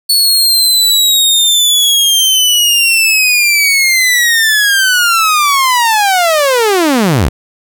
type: linear sweep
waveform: sawtooth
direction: down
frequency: 4435 to 50.8 Hz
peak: -4 dBFS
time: 0.09-7.29 s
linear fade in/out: 10 ms
effects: none